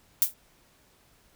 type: noise with exponential decay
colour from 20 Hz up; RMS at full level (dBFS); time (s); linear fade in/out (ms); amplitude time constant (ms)
violet; -17; 0.22-0.34; 0; 25
effects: pink hiss -62 dBFS RMS until 1.35 s